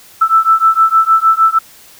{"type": "beating tone pair", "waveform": "sine", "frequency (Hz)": [1318.5, 1325], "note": ["E6", "E6"], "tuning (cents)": [0, 9], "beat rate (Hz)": 6.5, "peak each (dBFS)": -10, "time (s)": [0.21, 1.59], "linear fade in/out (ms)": 10, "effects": ["white hiss -41 dBFS RMS until 1.99 s"]}